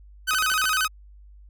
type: tone with vibrato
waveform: sawtooth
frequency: 1384 Hz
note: F6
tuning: 16 cents flat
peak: -17 dBFS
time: 0.27-0.88 s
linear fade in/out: 20 ms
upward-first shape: square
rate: 13 Hz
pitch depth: 160 cents each way
type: clicks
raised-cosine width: 0.2 ms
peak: -15 dBFS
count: 4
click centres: 0.335 / 0.424 / 0.517 / 0.641 s
effects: added 50 Hz sine -45 dBFS peak until 1.49 s